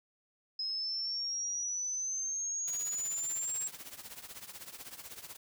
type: exponential sweep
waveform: sine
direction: up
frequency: 5100 to 7600 Hz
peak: -33 dBFS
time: 0.59-3.68 s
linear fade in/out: 5 ms
type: noise with tremolo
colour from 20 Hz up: white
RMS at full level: -44 dBFS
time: 2.67-5.37 s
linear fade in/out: 10 ms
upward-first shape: triangle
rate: 16 Hz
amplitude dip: 85%
effects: none